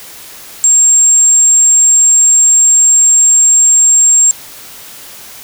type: tone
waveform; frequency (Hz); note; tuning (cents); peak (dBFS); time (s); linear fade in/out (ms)
sine; 7459; A#8; 0; -4; 0.64-4.31; 0
effects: white hiss -32 dBFS RMS until 5.43 s